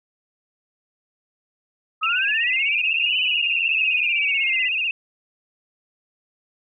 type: linear two-way sweep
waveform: sine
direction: up then down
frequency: 1244.5 to 3016 to 1985 Hz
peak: -22 dBFS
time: 2.01-4.69 s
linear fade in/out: 20 ms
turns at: 3.17 s
type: tone with vibrato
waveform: sine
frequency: 2649 Hz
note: E7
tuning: 8 cents sharp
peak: -20 dBFS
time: 2.03-4.91 s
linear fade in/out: 2 ms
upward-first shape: sine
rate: 16 Hz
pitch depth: 110 cents each way
effects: none